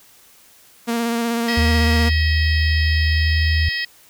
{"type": "tone with vibrato", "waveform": "sawtooth", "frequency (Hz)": 233.1, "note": "A#3", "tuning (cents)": 0, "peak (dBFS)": -15, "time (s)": [0.87, 2.1], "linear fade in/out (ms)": 20, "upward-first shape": "square", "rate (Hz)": 16, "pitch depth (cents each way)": 17}
{"type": "harmonic tone", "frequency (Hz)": 638, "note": "D#5", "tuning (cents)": 43, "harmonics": [3, 4, 5, 6, 7, 8], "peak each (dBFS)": [-23, -30, -31, -35, -32, -28], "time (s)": [1.48, 3.85], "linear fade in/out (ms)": 5}
{"type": "tone with pitch glide", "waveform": "sine", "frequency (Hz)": [79.4, 80.32], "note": ["D#2", "E2"], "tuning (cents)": [36, -44], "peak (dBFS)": -15, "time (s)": [1.57, 3.69], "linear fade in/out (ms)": 5, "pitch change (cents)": 20, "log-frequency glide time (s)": [3.1, 3.34]}
{"effects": ["white hiss -50 dBFS RMS until 4.09 s"]}